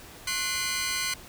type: tone cluster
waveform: 15% pulse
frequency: 1068 / 1474 / 2055 / 2408 Hz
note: C6 / F#6 / C7 / D7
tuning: +35 / -7 / -32 / +43 cents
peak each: -29 / -27 / -24 / -29 dBFS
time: 0.27-1.14 s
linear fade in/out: 5 ms
effects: pink hiss -47 dBFS RMS until 1.28 s